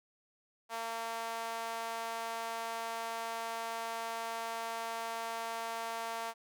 sawtooth tone with high-pass filter, 228.3 Hz, A#3, 36 cents flat, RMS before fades -39 dBFS, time 0.69-6.34 s, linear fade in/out 50 ms, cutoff 800 Hz, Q 2.2, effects none

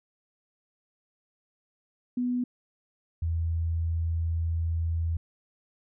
sine tone pair in turn, 246.9 / 82.66 Hz, B3 / E2, 0 / +5 cents, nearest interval octave + perfect fifth, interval 1895 cents, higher first, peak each -25 dBFS, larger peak neither, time 2.17-2.44 / 3.22-5.17 s, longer second, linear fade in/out 5 ms, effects none

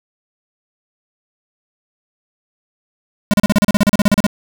square tone bursts, 205.7 Hz, G#3, 16 cents flat, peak -9 dBFS, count 16, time 3.31-4.266 s, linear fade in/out 0 ms, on 26 ms, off 36 ms, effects none

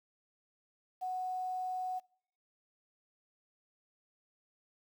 sine tone with quantisation, 740 Hz, F#5, in tune, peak -34 dBFS, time 1.01-2 s, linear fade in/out 20 ms, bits 10, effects noise-tail reverb RT60 0.6 s tail -24 dB re dry

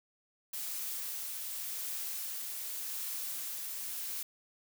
blue noise with tremolo, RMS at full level -38 dBFS, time 0.53-4.23 s, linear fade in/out 5 ms, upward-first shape triangle, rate 0.87 Hz, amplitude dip 25%, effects none

